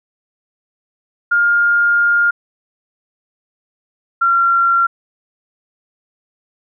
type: tone pair in turn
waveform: sine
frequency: 1411 / 1373.2 Hz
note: F6 / F6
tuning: +17 / -30 cents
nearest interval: unison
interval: 47 cents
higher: first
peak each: -10 dBFS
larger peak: neither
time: 1.31-2.31 / 4.21-4.87 s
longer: first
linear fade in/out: 10 ms
effects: none